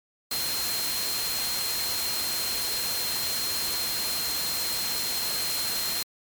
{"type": "tone in noise", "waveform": "sine", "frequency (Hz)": 4186, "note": "C8", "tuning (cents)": 0, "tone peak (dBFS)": -30, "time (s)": [0.31, 6.03], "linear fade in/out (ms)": 5, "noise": "white", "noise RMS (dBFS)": -30, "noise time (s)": [0.31, 6.03], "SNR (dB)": -3, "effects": ["MP3 96 kbps"]}